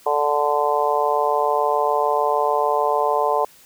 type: harmonic tone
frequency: 146.83 Hz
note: D3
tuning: in tune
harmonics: 3 / 4 / 5 / 6 / 7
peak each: -23 / -23 / -23 / -23 / -23 dBFS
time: 0.06-3.45 s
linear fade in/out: 5 ms
effects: white hiss -50 dBFS RMS until 3.65 s